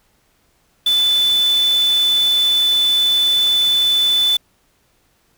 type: tone in noise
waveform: sine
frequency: 3500 Hz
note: A7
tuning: 10 cents flat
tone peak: -12 dBFS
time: 0.86-4.37 s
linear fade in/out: 5 ms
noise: white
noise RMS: -30 dBFS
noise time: 0.86-4.37 s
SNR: +15 dB
effects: pink hiss -60 dBFS RMS until 5.37 s